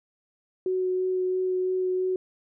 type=tone with vibrato; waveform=sine; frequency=370 Hz; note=F#4; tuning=in tune; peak=-23 dBFS; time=0.66-2.16 s; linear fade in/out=2 ms; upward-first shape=sine; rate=3 Hz; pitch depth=9 cents each way; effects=none